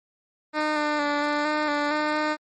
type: tone with pitch steps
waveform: 10% pulse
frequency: 305.1 / 299.4 / 291.2 / 294.7 / 302.9 / 292.5 / 302.6 / 304.6 Hz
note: D#4 / D4 / D4 / D4 / D#4 / D4 / D#4 / D#4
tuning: -34 / +33 / -15 / +6 / -46 / -7 / -48 / -37 cents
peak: -14 dBFS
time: 0.53-2.37 s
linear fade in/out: 50 ms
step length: 230 ms
effects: low-pass 4000 Hz 12 dB/octave + MP3 48 kbps